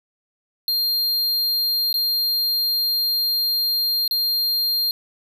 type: tone with dropouts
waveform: square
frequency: 4200 Hz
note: C8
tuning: 6 cents sharp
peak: -19 dBFS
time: 0.68-4.91 s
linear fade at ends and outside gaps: 1 ms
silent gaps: 1.928-1.941 / 4.078-4.11 s
effects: none